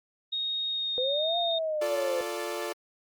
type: tone with pitch glide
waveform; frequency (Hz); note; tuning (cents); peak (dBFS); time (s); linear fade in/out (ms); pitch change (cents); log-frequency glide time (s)
sine; 3729 to 3684; A#7 to A#7; 0 to -21; -28; 0.32-1.59; 10; -21; 0.67-1.05
type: linear two-way sweep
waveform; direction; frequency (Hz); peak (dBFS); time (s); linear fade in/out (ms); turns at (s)
sine; up then down; 493.9 to 698.5 to 509; -27; 0.98-2.21; 0; 1.38
type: chord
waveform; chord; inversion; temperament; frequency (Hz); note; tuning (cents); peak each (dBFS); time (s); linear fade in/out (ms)
sawtooth; D minor; first; equal with one note detuned; 349.2 / 440 / 583.6; F4 / A4 / D5; 0 / 0 / -11; -32; 1.81-2.73; 10
effects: Opus 32 kbps